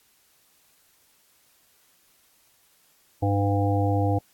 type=harmonic tone; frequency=100.5 Hz; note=G2; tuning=44 cents sharp; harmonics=1 / 3 / 5 / 7 / 8; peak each=-22 / -27 / -29 / -30 / -31 dBFS; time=3.22-4.19 s; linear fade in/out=10 ms; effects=white hiss -62 dBFS RMS until 4.33 s + AAC 64 kbps